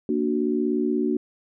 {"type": "chord", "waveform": "sine", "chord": "Bb augmented", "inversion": "none", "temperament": "equal", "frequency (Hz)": [233.1, 293.7, 370], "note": ["Bb3", "D4", "F#4"], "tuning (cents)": [0, 0, 0], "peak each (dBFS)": -25, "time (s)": [0.09, 1.17], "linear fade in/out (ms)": 2, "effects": []}